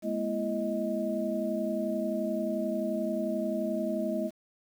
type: tone cluster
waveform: sine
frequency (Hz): 209.7 / 241.1 / 334 / 627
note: G#3 / B3 / E4 / D#5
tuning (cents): +17 / -41 / +23 / +13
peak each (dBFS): -33 / -35 / -35 / -32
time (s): 0.02-4.31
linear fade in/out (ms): 50
effects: 9-bit